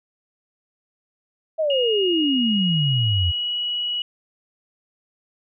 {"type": "exponential sweep", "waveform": "sine", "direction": "down", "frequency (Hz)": [655, 82.41], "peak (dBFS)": -18, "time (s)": [1.58, 3.32], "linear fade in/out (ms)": 20}
{"type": "tone with pitch glide", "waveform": "sine", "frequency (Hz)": [2863, 2921], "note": ["F7", "F#7"], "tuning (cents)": [42, -23], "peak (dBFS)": -22, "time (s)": [1.7, 4.02], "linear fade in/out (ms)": 2, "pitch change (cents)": 35, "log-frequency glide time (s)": [2.09, 3.55]}
{"effects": []}